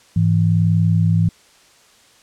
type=tone pair together; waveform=sine; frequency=103.83 / 164.82 Hz; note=G#2 / E3; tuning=0 / 0 cents; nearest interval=minor sixth; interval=800 cents; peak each=-15 dBFS; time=0.16-1.29 s; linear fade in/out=5 ms; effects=white hiss -51 dBFS RMS until 2.22 s + low-pass 8000 Hz 12 dB/octave